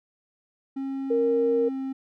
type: tone with pitch glide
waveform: triangle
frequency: 270.4 to 266.7 Hz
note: C#4 to C4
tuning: -43 to +33 cents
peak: -26 dBFS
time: 0.76-1.93 s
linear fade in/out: 10 ms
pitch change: -24 cents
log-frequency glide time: 1.33-1.76 s
type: tone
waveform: sine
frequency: 466.2 Hz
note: A#4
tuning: in tune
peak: -20 dBFS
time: 1.1-1.69 s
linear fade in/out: 10 ms
effects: none